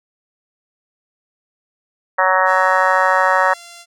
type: harmonic tone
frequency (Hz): 186.6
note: F#3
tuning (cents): +15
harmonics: 3 / 4 / 5 / 6 / 7 / 8 / 9 / 10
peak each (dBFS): -19 / -21 / -18 / -19 / -20 / -24 / -22 / -20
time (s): 2.18-3.54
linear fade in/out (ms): 10
type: tone with pitch glide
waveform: 5% pulse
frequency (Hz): 675 to 689.2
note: E5 to F5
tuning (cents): +41 to -23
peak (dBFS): -25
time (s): 2.45-3.86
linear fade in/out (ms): 50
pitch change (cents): +36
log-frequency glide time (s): 3.51-3.58
effects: none